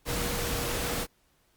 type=tone in noise; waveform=sine; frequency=477.9 Hz; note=A#4; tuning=43 cents sharp; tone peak=-38 dBFS; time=0.05-1.07 s; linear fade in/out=50 ms; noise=pink; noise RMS=-31 dBFS; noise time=0.05-1.07 s; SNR=-10 dB; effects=pink hiss -68 dBFS RMS until 1.56 s + Opus 48 kbps